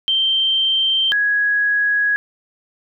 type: tone pair in turn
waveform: sine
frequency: 3136 / 1665.3 Hz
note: G7 / G#6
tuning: 0 / +4 cents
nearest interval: major seventh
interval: 1096 cents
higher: first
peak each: -14 dBFS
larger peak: neither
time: 0.08-1.12 / 1.12-2.16 s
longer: neither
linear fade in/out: 0 ms
effects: none